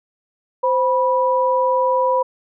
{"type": "tone pair together", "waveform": "sine", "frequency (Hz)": [519.1, 980], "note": ["C5", "B5"], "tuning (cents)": [-14, -14], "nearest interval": "major seventh", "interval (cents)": 1100, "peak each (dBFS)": -17, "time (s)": [0.63, 2.23], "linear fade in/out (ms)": 10, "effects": []}